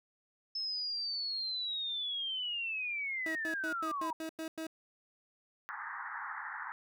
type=linear sweep; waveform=sine; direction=down; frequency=5240 to 933 Hz; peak=-34 dBFS; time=0.55-4.13 s; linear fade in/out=5 ms
type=tone bursts; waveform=30% pulse; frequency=320.5 Hz; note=E4; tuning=49 cents flat; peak=-35 dBFS; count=8; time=3.26-4.668 s; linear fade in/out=2 ms; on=92 ms; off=96 ms
type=band-pass noise; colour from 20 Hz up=white; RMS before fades=-42 dBFS; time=5.69-6.72 s; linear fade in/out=0 ms; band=820 to 1900 Hz; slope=96 dB/octave
effects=none